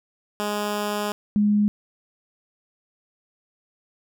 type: tone pair in turn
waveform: 10% pulse / sine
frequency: 207.7 / 207.7 Hz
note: G#3 / G#3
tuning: 0 / 0 cents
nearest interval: unison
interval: 0 cents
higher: neither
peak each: -16 dBFS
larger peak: neither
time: 0.4-1.12 / 1.36-1.68 s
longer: first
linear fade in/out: 0 ms
effects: none